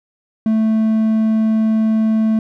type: tone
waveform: triangle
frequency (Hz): 220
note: A3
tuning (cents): 0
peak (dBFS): -10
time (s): 0.46-2.39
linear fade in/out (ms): 2
effects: none

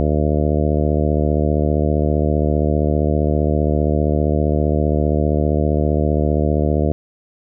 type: harmonic tone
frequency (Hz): 75.2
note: D2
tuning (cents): +42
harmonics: 1 / 2 / 3 / 4 / 5 / 6 / 7 / 8 / 9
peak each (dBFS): -18 / -21 / -23 / -24 / -25 / -26 / -26 / -27 / -28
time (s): 0-6.92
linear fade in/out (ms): 0
effects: none

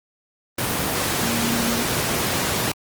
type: tone in noise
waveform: sine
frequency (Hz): 233.1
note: A#3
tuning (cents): 0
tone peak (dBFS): -24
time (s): 1.22-1.83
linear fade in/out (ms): 5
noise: pink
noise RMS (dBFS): -22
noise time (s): 0.58-2.72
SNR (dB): -5
effects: high-pass 100 Hz 12 dB/octave + Opus 24 kbps

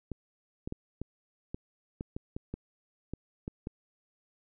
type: clicks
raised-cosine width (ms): 3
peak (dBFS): -23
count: 12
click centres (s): 0.117 / 0.675 / 0.724 / 1.016 / 1.545 / 2.009 / 2.165 / 2.365 / 2.54 / 3.136 / 3.479 / 3.671
effects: none

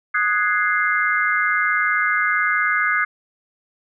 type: chord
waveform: sine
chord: Ab dominant seventh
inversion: second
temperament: equal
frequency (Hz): 1244.5 / 1480 / 1661.2 / 2093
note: Eb6 / Gb6 / Ab6 / C7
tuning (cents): 0 / 0 / 0 / 0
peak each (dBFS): -22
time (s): 0.14-3.05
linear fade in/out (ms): 10
effects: none

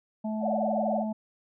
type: harmonic tone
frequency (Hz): 216.8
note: A3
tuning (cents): -25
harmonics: 1 / 3 / 4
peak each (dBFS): -29 / -37 / -41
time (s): 0.24-1.13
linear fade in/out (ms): 10
type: tone with vibrato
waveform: sine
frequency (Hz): 659.3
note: E5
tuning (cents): 0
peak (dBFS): -26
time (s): 0.4-1.05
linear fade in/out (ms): 50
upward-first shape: sine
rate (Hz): 20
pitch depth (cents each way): 250
effects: none

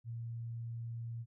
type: tone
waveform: sine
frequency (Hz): 116.2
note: A#2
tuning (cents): -5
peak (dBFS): -39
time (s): 0.04-1.26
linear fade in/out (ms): 50
effects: none

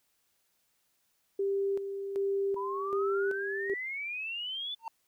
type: tone with tremolo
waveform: sine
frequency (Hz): 394.8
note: G4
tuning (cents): +12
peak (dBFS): -27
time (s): 1.39-3.74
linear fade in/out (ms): 5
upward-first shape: square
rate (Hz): 1.3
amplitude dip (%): 55
type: exponential sweep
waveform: sine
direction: up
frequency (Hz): 970 to 3520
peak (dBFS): -34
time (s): 2.56-4.75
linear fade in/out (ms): 10
type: tone with exponential growth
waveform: triangle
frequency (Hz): 907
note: A#5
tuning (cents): -48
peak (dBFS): -29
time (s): 4.79-4.88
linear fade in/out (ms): 2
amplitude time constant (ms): 19
effects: white hiss -74 dBFS RMS until 5.07 s

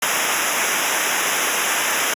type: noise with comb filter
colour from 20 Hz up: pink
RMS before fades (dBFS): -20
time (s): 0.02-2.14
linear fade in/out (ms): 5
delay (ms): 0.23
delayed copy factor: -1
effects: high-pass 200 Hz 12 dB/octave + resampled to 32000 Hz

